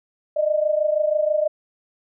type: tone pair together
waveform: sine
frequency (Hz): 602 / 628.2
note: D5 / D#5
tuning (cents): +43 / +16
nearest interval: minor second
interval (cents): 73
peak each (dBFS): -19 / -22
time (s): 0.36-1.48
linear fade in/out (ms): 10
effects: none